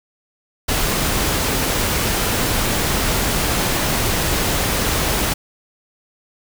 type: noise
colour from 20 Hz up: pink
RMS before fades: -19 dBFS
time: 0.68-5.34 s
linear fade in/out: 10 ms
effects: none